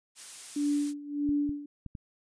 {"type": "noise", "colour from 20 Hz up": "blue", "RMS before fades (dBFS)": -41, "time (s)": [0.15, 0.94], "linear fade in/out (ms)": 50}
{"type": "tone with tremolo", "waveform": "sine", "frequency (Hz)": 290, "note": "D4", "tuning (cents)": -22, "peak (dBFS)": -24, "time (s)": [0.56, 1.66], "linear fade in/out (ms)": 5, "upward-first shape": "sine", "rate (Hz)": 1.6, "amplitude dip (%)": 85}
{"type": "clicks", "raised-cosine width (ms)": 5, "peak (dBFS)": -28, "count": 4, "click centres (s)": [1.291, 1.493, 1.863, 1.952]}
{"effects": ["resampled to 22050 Hz"]}